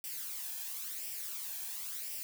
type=noise with flanger; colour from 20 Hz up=blue; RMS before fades=-41 dBFS; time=0.04-2.23 s; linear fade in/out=0 ms; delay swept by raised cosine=0.37 to 1.23 ms; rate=0.96 Hz; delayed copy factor=+0.6; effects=none